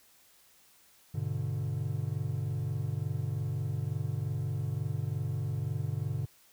triangle chord, G# diminished, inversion none, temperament equal with one note detuned, 101.16 / 123.47 / 146.83 Hz, G#2 / B2 / D3, -45 / 0 / 0 cents, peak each -33 dBFS, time 1.14-6.26 s, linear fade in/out 10 ms, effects white hiss -62 dBFS RMS until 6.52 s

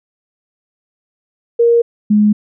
sine tone pair in turn, 468.9 / 209.8 Hz, A#4 / G#3, +10 / +18 cents, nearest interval octave + major second, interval 1392 cents, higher first, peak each -7 dBFS, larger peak neither, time 1.59-1.82 / 2.1-2.33 s, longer neither, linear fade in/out 10 ms, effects none

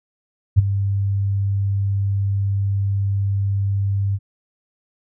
sine tone with ADSR envelope, 99.1 Hz, G2, 19 cents sharp, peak -5 dBFS, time 0.56-4.19 s, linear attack 27 ms, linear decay 18 ms, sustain -12 dB, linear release 44 ms, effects none

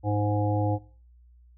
harmonic tone, 104 Hz, G#2, 3 cents sharp, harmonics 1 / 3 / 5 / 7 / 8, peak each -25 / -30 / -32 / -33 / -34 dBFS, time 0.03-0.79 s, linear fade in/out 50 ms, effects noise-tail reverb RT60 0.4 s tail -20 dB re dry + added 60 Hz sine -52 dBFS peak until 1.57 s

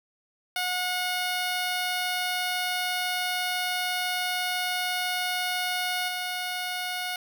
10% pulse tone with level steps, 726 Hz, F#5, 33 cents flat, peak -18 / -21 dBFS, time 0.56-7.16 s, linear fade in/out 2 ms, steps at 6.08 s, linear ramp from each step 5 ms, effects none

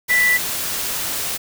sine tone in noise, 1975.5 Hz, B6, in tune, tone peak -13 dBFS, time 0.09-0.38 s, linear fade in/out 20 ms, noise white, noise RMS -24 dBFS, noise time 0.08-1.38 s, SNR +8 dB, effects none

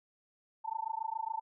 sine tone with amplitude modulation, 890 Hz, A5, 20 cents sharp, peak -30 dBFS, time 0.64-1.41 s, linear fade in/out 20 ms, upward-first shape sine, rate 27.2 Hz, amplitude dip 100%, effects none

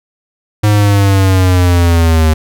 square linear sweep, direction down, 105.9 to 77.78 Hz, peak -7 dBFS, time 0.63-2.34 s, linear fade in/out 10 ms, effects none

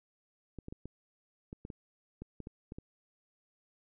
clicks, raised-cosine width 3 ms, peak -30 dBFS, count 12, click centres 0.587 / 0.684 / 0.725 / 0.856 / 1.529 / 1.651 / 1.702 / 2.22 / 2.403 / 2.471 / 2.721 / 2.785 s, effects none

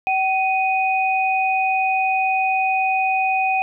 sine tone pair together, 761.7 / 2489 Hz, G5 / D#7, -50 / 0 cents, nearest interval octave + minor sixth, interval 2050 cents, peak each -18 / -21 dBFS, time 0.07-3.62 s, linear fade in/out 0 ms, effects none

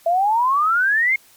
sine exponential sweep, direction up, 659.3 to 2174 Hz, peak -14 dBFS, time 0.06-1.16 s, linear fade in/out 5 ms, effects white hiss -51 dBFS RMS until 1.36 s + MP3 96 kbps

